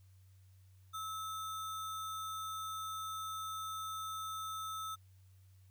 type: tone with sample-and-hold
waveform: sine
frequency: 1300 Hz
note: E6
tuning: 24 cents flat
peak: -39 dBFS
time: 0.93-4.96 s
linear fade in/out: 20 ms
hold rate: 4900 Hz
effects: added 94 Hz sine -59 dBFS peak until 5.7 s + white hiss -75 dBFS RMS until 5.7 s